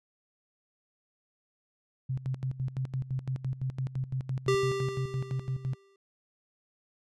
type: tone with tremolo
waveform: sine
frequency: 130.81 Hz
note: C3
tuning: in tune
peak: -28 dBFS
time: 2.09-5.75 s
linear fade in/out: 10 ms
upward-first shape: square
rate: 5.9 Hz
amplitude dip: 80%
type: tone with exponential decay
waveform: square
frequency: 393.6 Hz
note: G4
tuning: 7 cents sharp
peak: -23 dBFS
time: 4.48-5.96 s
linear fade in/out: 2 ms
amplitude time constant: 320 ms
effects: low-pass 7000 Hz 12 dB/octave